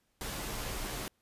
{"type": "noise with comb filter", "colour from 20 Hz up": "pink", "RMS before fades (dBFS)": -38, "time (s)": [0.21, 1.08], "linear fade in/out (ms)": 0, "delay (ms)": 12, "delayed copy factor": -0.55, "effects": ["pink hiss -75 dBFS RMS until 1.21 s", "resampled to 32000 Hz"]}